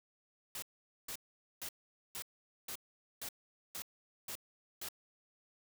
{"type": "noise bursts", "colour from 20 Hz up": "white", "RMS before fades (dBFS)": -43, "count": 9, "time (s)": [0.55, 4.887], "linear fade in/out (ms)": 2, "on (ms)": 73, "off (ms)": 460, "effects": []}